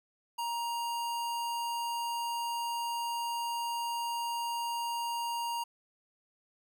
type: tone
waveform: square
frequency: 940 Hz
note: A#5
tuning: 14 cents sharp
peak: -33 dBFS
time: 0.38-5.64 s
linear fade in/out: 10 ms
effects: none